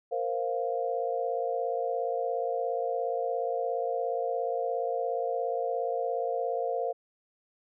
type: chord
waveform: sine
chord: Bb suspended second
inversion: none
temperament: equal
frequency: 466.2 / 523.3 / 698.5 Hz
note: Bb4 / C5 / F5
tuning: 0 / 0 / 0 cents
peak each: -32 dBFS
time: 0.11-6.93 s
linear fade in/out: 20 ms
effects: none